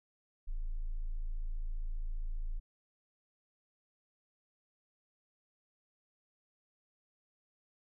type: tone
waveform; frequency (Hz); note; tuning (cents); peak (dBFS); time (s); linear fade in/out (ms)
sine; 27.5; A0; 0; -32; 0.47-2.6; 20
effects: tanh soft clip ceiling -30 dBFS